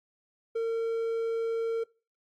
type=tone; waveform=triangle; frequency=456 Hz; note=A#4; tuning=38 cents flat; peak=-25 dBFS; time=0.55-1.84 s; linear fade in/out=10 ms; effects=noise-tail reverb RT60 0.4 s tail -25 dB re dry + AAC 64 kbps